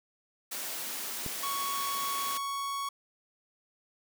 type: high-pass noise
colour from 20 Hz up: white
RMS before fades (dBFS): -37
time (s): 0.51-2.38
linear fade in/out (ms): 10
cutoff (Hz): 190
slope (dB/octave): 24
type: click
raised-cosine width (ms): 3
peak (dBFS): -25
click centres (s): 1.263
type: tone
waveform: 45% pulse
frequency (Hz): 1113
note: C#6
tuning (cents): +7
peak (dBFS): -32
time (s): 1.43-2.89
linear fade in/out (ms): 5
effects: none